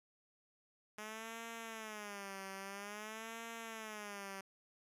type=tone with vibrato; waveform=5% pulse; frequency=210.6 Hz; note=G#3; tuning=24 cents sharp; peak=-34 dBFS; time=0.98-4.41 s; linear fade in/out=5 ms; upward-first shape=sine; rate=0.5 Hz; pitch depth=150 cents each way; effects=resampled to 32000 Hz + 12-bit